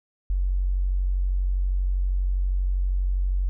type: tone with tanh clipping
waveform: triangle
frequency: 46.25 Hz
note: F#1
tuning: in tune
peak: -20 dBFS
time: 0.3-3.49 s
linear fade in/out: 0 ms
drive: 3 dB
effects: none